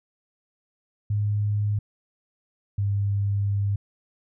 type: tone pair in turn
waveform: sine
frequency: 103.83 / 100.58 Hz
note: G#2 / G2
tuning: 0 / +45 cents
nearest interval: minor second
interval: 55 cents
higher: first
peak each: -21 dBFS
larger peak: neither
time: 1.1-1.79 / 2.78-3.76 s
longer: second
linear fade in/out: 5 ms
effects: none